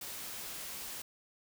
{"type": "noise", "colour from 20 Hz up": "white", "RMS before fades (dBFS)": -43, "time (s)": [0.01, 1.02], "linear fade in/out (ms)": 5, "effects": []}